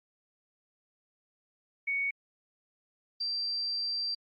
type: tone pair in turn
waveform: sine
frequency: 2229 / 4703 Hz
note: C#7 / D8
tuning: +9 / +2 cents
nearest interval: octave + minor second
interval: 1293 cents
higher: second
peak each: -28 / -30 dBFS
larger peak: first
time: 1.87-2.11 / 3.2-4.15 s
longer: second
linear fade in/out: 10 ms
effects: Opus 48 kbps